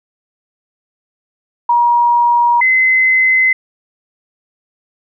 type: tone pair in turn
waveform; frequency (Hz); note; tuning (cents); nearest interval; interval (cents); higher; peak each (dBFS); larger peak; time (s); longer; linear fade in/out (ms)
sine; 953 / 2048; A#5 / C7; +38 / -38; octave + minor second; 1324; second; -8; neither; 1.69-2.61 / 2.61-3.53; neither; 5
effects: none